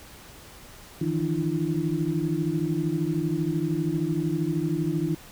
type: tone cluster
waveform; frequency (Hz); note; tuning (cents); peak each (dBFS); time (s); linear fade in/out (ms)
sine; 153.4 / 166.3 / 302.4 / 337.3; D#3 / E3 / D#4 / E4; -24 / +16 / -49 / +40; -29; 1.01-5.15; 5
effects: pink hiss -47 dBFS RMS until 5.31 s